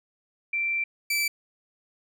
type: tone pair in turn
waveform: sine / sawtooth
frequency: 2349 / 2323 Hz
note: D7 / D7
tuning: 0 / -20 cents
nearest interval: unison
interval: 20 cents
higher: first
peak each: -24 / -20 dBFS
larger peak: second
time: 0.53-0.84 / 1.1-1.28 s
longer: first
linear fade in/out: 5 ms
effects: none